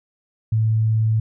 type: tone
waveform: sine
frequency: 110.4 Hz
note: A2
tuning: 6 cents sharp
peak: -15 dBFS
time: 0.52-1.2 s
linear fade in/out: 5 ms
effects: none